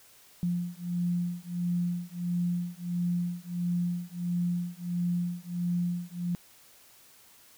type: beating tone pair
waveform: sine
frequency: 174.61 / 176.11 Hz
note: F3 / F3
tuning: 0 / +15 cents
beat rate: 1.5 Hz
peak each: -31 / -31 dBFS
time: 0.43-6.35 s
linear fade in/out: 0 ms
effects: white hiss -57 dBFS RMS until 7.57 s